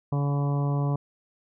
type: harmonic tone with a mistuned harmonic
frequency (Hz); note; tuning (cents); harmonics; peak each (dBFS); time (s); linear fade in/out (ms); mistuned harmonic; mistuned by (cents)
142.5; C#3; +48; 1 / 2 / 3 / 4 / 5 / 6 / 7 / 8; -23 / -34 / -37 / -39 / -39 / -44 / -39 / -44; 0.12-0.96; 5; 6; -15
effects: none